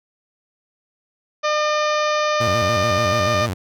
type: harmonic tone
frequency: 604 Hz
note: D5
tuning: 48 cents sharp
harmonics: 1 / 2 / 3 / 4 / 5 / 6 / 7 / 8 / 9 / 10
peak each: -20 / -21 / -28 / -29 / -35 / -33 / -37 / -34 / -40 / -36 dBFS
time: 1.43-3.47 s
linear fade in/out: 20 ms
type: tone with vibrato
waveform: sawtooth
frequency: 103.83 Hz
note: G#2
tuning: in tune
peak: -18 dBFS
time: 2.4-3.54 s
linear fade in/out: 10 ms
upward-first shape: square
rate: 6.9 Hz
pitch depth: 190 cents each way
effects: none